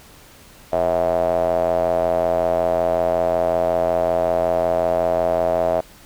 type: tone with band-pass filter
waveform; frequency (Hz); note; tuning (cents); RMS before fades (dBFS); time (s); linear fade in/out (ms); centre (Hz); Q
square; 42.7; F1; -38; -19; 0.72-5.81; 10; 640; 7.4
effects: pink hiss -46 dBFS RMS until 6.05 s